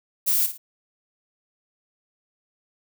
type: noise with echo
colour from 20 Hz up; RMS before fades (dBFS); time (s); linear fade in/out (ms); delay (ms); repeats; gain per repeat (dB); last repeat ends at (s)
violet; -21; 0.26-0.47; 20; 55; 2; -10; 0.58
effects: none